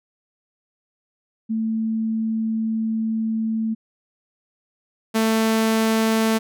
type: tone pair in turn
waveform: sine / sawtooth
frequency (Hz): 222.2 / 222.2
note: A3 / A3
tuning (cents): +17 / +17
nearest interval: unison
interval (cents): 0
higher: neither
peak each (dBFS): -20 / -13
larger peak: second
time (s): 1.49-3.75 / 5.14-6.39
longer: first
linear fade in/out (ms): 20
effects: none